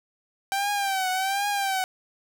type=tone with vibrato; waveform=sawtooth; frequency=779 Hz; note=G5; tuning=11 cents flat; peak=-20 dBFS; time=0.52-1.84 s; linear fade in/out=0 ms; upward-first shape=triangle; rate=1.3 Hz; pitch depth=96 cents each way; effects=none